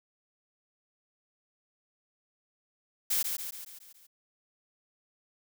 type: noise with echo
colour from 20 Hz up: blue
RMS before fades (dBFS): -28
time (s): 3.1-3.23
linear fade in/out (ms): 10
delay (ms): 140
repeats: 6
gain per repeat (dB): -5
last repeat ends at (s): 4.07
effects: none